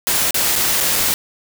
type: noise with dropouts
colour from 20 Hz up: white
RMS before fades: -17 dBFS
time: 0.07-1.14 s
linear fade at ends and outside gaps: 0 ms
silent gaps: 0.308-0.344 / 0.555-0.56 / 0.803-0.808 / 0.956-0.959 s
effects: none